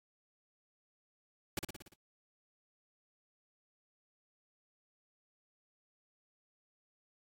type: noise with echo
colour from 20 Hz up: pink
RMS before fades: -36 dBFS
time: 1.57-1.59 s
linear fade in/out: 2 ms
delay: 58 ms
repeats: 6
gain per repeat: -4 dB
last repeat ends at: 1.938 s
effects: AAC 64 kbps

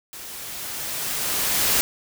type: noise with level ramp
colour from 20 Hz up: white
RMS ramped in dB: -38 to -19 dBFS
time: 0.13-1.81 s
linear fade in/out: 0 ms
effects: none

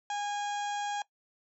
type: harmonic tone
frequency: 820 Hz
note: G#5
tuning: 22 cents flat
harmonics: 1 / 2 / 3 / 4 / 5 / 6 / 7 / 8 / 9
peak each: -32 / -41 / -46 / -44 / -55 / -56 / -50 / -49 / -53 dBFS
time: 0.1-1.02 s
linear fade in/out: 2 ms
effects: noise-tail reverb RT60 0.1 s tail -19 dB re dry

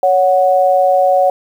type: tone pair together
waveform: sine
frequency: 559 / 737.7 Hz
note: C#5 / F#5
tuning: +14 / -5 cents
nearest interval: perfect fourth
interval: 481 cents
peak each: -11 dBFS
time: 0.03-1.3 s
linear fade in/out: 2 ms
effects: 7-bit

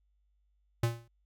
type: tone with exponential decay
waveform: square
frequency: 116.9 Hz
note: A#2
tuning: 5 cents sharp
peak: -24 dBFS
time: 0.83-1.08 s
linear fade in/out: 5 ms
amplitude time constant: 53 ms
effects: added 50 Hz sine -69 dBFS peak until 1.25 s

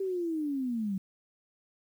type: linear sweep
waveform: sine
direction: down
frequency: 392 to 185 Hz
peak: -29 dBFS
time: 0-0.98 s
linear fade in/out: 5 ms
effects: 10-bit

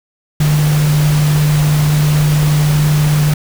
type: tone in noise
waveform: sine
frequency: 150 Hz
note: D3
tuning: 37 cents sharp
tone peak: -9 dBFS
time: 0.4-3.34 s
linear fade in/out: 5 ms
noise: pink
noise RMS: -22 dBFS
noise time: 0.4-3.34 s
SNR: +10 dB
effects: none

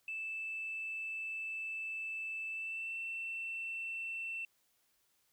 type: tone with pitch glide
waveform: sine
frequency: 2637 to 2685 Hz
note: E7 to E7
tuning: 0 to +31 cents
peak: -37 dBFS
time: 0.08-4.45 s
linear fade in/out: 2 ms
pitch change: +31 cents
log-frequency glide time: 2.49-2.99 s
effects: tanh soft clip ceiling -33 dBFS + white hiss -75 dBFS RMS until 5.32 s

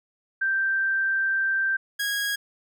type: tone pair in turn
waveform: sine / sawtooth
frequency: 1568 / 1646 Hz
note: G6 / G#6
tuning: 0 / -16 cents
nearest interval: minor second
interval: 84 cents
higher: second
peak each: -21 dBFS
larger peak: neither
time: 0.41-1.77 / 1.99-2.36 s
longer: first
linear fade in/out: 10 ms
effects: none

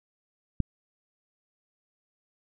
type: click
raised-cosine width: 5 ms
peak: -12 dBFS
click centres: 0.603 s
effects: none

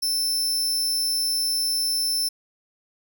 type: tone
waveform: sawtooth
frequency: 5320 Hz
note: E8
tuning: 15 cents sharp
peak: -19 dBFS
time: 0.02-2.29 s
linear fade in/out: 10 ms
effects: 9-bit

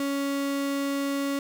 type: tone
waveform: 35% pulse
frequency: 278.9 Hz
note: C#4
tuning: 11 cents sharp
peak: -24 dBFS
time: 0-1.39 s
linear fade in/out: 2 ms
effects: none

